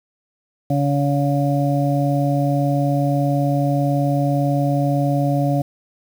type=harmonic tone; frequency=141.7 Hz; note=C#3; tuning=38 cents sharp; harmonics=1 / 2 / 4 / 5; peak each=-18 / -21 / -24 / -25 dBFS; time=0.7-5.62 s; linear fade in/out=5 ms; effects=7-bit